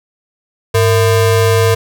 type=ring-modulated tone; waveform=square; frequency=280 Hz; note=C#4; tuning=18 cents sharp; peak=-6 dBFS; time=0.74-1.75 s; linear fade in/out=10 ms; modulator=178 Hz; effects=none